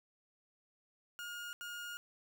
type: tone bursts at uneven times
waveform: 30% pulse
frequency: 1426 Hz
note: F6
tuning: 36 cents sharp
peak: -40 dBFS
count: 2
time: 1.19-1.53 / 1.61-1.97 s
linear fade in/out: 0 ms
effects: none